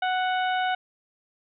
harmonic tone, 740 Hz, F#5, in tune, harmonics 1 / 2 / 3 / 4 / 5, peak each -24 / -29 / -37 / -36 / -40 dBFS, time 0.02-0.75 s, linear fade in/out 5 ms, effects none

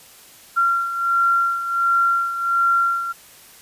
sine beating tone pair, 1374 / 1375.4 Hz, F6 / F6, -29 / -27 cents, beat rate 1.4 Hz, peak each -17 / -23 dBFS, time 0.56-3.13 s, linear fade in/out 20 ms, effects white hiss -46 dBFS RMS until 3.61 s + resampled to 32000 Hz

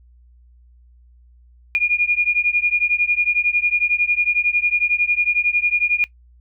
sine beating tone pair, 2426 / 2437 Hz, D#7 / D#7, -44 / -37 cents, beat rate 11 Hz, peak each -18 dBFS, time 1.75-6.04 s, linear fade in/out 0 ms, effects noise-tail reverb RT60 0.1 s tail -20 dB re dry + added 60 Hz sine -47 dBFS peak until 6.4 s

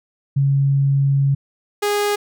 sine / sawtooth tone pair in turn, 138.59 / 412.1 Hz, C#3 / G#4, 0 / -13 cents, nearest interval octave + perfect fifth, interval 1887 cents, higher second, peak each -13 dBFS, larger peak neither, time 0.36-1.35 / 1.82-2.16 s, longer first, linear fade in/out 10 ms, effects none

